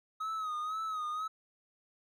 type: tone with vibrato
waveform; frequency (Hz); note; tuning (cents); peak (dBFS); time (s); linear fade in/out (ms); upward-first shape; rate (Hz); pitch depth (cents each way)
triangle; 1266; D#6; +30; -32; 0.2-1.28; 10; sine; 2; 65
effects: none